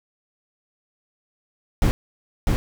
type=noise with echo; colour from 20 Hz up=brown; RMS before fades=-17 dBFS; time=1.82-1.91 s; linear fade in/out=0 ms; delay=650 ms; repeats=1; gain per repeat=-2 dB; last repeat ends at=2.56 s; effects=none